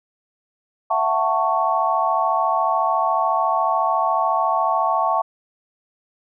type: chord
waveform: sine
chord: F# minor seventh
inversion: third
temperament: just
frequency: 666 / 740 / 888 / 1110 Hz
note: E5 / F#5 / A5 / C#6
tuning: +18 / 0 / +16 / +2 cents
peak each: -23 / -23 / -22 / -21 dBFS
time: 0.9-5.22 s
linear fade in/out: 10 ms
effects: none